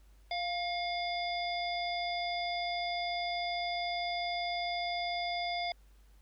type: harmonic tone with a mistuned harmonic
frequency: 698.5 Hz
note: F5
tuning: in tune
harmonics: 1 / 3 / 5 / 7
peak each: -34 / -39 / -41 / -42 dBFS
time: 0.31-5.72 s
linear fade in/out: 2 ms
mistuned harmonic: 3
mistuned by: +42 cents
effects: added 50 Hz sine -57 dBFS peak until 6.21 s + pink hiss -70 dBFS RMS until 6.21 s